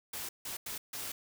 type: noise bursts at uneven times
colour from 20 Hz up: white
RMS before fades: -40 dBFS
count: 4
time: 0.13-0.29 / 0.45-0.57 / 0.66-0.78 / 0.93-1.12 s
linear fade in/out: 5 ms
effects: none